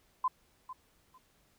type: tone with echo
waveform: sine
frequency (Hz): 1025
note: C6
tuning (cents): -36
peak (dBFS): -26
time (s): 0.24-0.28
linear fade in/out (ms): 5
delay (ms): 450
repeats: 2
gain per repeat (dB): -14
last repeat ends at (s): 1.18
effects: pink hiss -69 dBFS RMS until 1.58 s